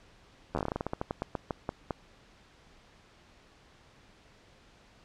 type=slowing click train; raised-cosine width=1 ms; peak=-17 dBFS; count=20; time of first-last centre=0.55-1.908 s; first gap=11 ms; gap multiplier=1.18; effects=pink hiss -59 dBFS RMS until 5.04 s + low-pass 5000 Hz 12 dB/octave